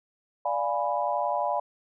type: chord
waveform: sine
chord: D diminished seventh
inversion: none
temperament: equal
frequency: 587.3 / 698.5 / 830.6 / 987.8 Hz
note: D5 / F5 / Ab5 / Cb6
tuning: 0 / 0 / 0 / 0 cents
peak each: -30 dBFS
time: 0.45-1.6 s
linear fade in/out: 5 ms
effects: none